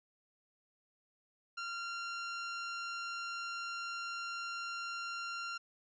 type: tone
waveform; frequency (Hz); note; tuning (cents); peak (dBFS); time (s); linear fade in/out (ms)
sawtooth; 1382; F6; -19; -35; 1.57-5.58; 10
effects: resampled to 16000 Hz